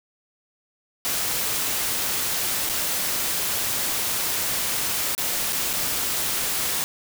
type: noise with dropouts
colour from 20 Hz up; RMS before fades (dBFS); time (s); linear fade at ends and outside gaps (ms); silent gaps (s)
white; -25; 1.05-6.84; 0; 2.691-2.696 / 5.15-5.179 / 5.524-5.529 / 5.731-5.736
effects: none